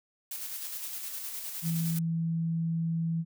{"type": "noise with tremolo", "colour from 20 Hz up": "blue", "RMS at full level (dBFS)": -37, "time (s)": [0.31, 1.99], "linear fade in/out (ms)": 5, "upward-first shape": "square", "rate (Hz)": 9.7, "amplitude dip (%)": 30}
{"type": "tone", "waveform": "sine", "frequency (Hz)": 164.9, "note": "E3", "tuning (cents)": 1, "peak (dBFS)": -27, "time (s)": [1.62, 3.25], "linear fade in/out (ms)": 50}
{"effects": []}